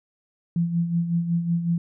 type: tone with tremolo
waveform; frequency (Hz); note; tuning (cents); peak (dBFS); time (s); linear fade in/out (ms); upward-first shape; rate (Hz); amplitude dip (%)
sine; 170; F3; -46; -18; 0.56-1.78; 2; sine; 5.4; 60
effects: none